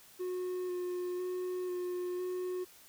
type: tone with vibrato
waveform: triangle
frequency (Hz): 361.4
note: F#4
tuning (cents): -41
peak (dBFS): -32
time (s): 0.19-2.65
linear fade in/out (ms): 20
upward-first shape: square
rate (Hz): 1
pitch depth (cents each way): 13
effects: white hiss -58 dBFS RMS until 2.88 s